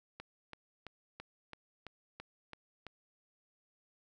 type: click train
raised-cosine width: 0.3 ms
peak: -29 dBFS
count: 9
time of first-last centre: 0.2-2.867 s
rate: 3 Hz
effects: none